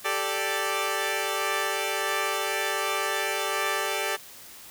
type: chord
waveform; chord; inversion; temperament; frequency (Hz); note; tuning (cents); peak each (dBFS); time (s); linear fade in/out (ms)
10% pulse; G suspended second; none; equal; 392 / 440 / 587.3; G4 / A4 / D5; 0 / 0 / 0; -22; 0.04-4.17; 20
effects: white hiss -46 dBFS RMS until 4.7 s